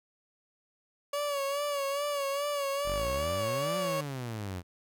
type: tone with vibrato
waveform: 30% pulse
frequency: 567 Hz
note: C#5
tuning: 39 cents sharp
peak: -27 dBFS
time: 1.13-4.01 s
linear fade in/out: 5 ms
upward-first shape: sine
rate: 2.4 Hz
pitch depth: 54 cents each way
type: exponential two-way sweep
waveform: sawtooth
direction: up then down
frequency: 42.17 to 185 to 85.9 Hz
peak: -31 dBFS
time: 2.84-4.63 s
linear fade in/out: 50 ms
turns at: 3.78 s
effects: none